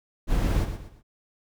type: noise with echo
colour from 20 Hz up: brown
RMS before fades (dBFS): -23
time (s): 0.27-0.67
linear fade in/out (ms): 50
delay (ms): 120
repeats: 3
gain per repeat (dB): -9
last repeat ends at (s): 1.03
effects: none